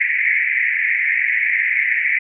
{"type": "band-pass noise", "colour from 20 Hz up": "white", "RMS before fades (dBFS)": -18, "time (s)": [0, 2.19], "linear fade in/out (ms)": 10, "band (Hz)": [1800, 2300], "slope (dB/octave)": 96, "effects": []}